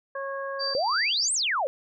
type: harmonic tone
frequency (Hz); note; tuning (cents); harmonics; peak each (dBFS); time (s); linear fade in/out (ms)
548; C#5; -20; 1 / 2 / 3; -32 / -35 / -37; 0.15-0.74; 5
type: tone with tremolo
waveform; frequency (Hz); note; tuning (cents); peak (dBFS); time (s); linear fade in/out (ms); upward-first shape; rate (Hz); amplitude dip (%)
sine; 4665; D8; -12; -26; 0.59-1.29; 20; triangle; 3.1; 55
type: exponential two-way sweep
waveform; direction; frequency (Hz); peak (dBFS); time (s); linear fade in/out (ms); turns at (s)
sine; up then down; 495.1 to 8920 to 495.1; -23; 0.75-1.67; 0; 1.33
effects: none